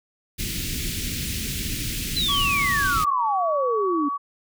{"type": "band-stop noise", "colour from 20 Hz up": "pink", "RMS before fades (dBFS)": -28, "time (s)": [0.38, 3.05], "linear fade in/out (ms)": 20, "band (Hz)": [310, 2200], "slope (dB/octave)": 24}
{"type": "exponential sweep", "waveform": "sine", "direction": "down", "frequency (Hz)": [4137, 277.2], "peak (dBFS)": -21, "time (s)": [2.16, 4.09], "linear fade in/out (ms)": 10}
{"type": "tone", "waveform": "sine", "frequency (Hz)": 1132, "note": "C#6", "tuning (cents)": 36, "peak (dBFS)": -24, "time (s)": [2.28, 4.18], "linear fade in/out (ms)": 20}
{"effects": []}